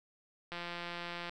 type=click train; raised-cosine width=0.3 ms; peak=-25 dBFS; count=135; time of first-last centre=0.52-1.295 s; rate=173 Hz; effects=none